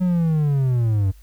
triangle linear sweep, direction down, 185.1 to 92.5 Hz, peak -14 dBFS, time 0-1.12 s, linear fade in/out 20 ms, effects added 50 Hz sine -43 dBFS peak until 1.22 s + white hiss -58 dBFS RMS until 1.22 s

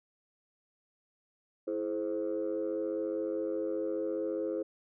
sine chord, E augmented, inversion none, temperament equal with one note detuned, 329.6 / 424 / 523.3 Hz, E4 / G#4 / B#4, 0 / +36 / 0 cents, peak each -34 / -35 / -34 dBFS, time 1.67-4.63 s, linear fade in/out 10 ms, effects tanh soft clip ceiling -25 dBFS

